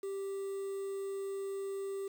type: tone with quantisation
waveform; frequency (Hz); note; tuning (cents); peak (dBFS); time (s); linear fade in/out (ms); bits
triangle; 392; G4; 0; -34; 0.03-2.08; 5; 9
effects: none